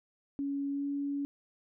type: tone with pitch glide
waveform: sine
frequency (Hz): 280 to 282.8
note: C#4 to C#4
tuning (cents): +18 to +35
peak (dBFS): -31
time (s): 0.39-1.25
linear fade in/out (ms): 0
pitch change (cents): +17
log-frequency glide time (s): 0.7-0.86
effects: none